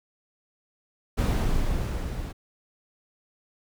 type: noise with level ramp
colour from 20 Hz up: brown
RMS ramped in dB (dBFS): -21 to -33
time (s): 1.17-2.33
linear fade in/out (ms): 20
effects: none